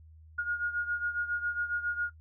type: beating tone pair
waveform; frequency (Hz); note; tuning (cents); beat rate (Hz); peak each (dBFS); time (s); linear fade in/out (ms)
sine; 1430 / 1437.3; F6 / F6; +41 / +49; 7.3; -30 / -35; 0.38-2.1; 10
effects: noise-tail reverb RT60 0.1 s tail -22 dB re dry + added 79 Hz sine -51 dBFS peak until 2.2 s